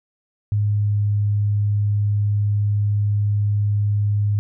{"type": "tone with pitch glide", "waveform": "sine", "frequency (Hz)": [103.9, 103.24], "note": ["G#2", "G#2"], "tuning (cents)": [1, -10], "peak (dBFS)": -16, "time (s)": [0.52, 4.39], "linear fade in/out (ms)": 0, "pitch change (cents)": -11, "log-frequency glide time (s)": [0.68, 1], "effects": []}